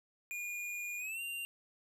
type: tone with pitch glide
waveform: square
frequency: 2432 to 2778 Hz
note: D#7 to F7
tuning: -40 to -10 cents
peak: -39 dBFS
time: 0.31-1.45 s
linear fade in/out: 0 ms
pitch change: +230 cents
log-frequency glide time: 0.98-1.21 s
effects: none